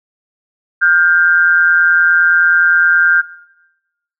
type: tone pair together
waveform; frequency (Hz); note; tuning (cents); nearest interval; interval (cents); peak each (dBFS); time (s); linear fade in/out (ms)
sine; 1413 / 1582.6; F6 / G6; +20 / +16; major second; 196; -10; 0.81-3.22; 20
effects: noise-tail reverb RT60 1.0 s tail -21 dB re dry